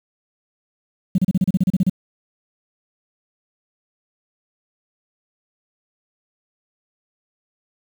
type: tone bursts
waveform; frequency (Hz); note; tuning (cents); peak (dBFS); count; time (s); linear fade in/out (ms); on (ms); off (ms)
sine; 185.3; F#3; +3; -11; 12; 1.15-1.897; 5; 32; 33
effects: tanh soft clip ceiling -8 dBFS + 7-bit